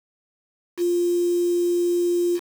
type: tone with quantisation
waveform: sine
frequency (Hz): 349.2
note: F4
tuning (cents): 0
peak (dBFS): -18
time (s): 0.77-2.4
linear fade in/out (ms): 50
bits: 6
effects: none